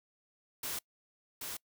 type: noise with echo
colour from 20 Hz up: white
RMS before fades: -38 dBFS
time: 0.63-0.79 s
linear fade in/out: 5 ms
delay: 780 ms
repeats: 1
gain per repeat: -3 dB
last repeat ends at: 1.57 s
effects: noise-tail reverb RT60 0.1 s tail -25 dB re dry